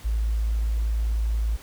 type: tone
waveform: sine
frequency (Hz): 55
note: A1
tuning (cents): 0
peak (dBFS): -21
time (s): 0.04-1.57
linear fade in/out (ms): 20
effects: pink hiss -47 dBFS RMS until 1.62 s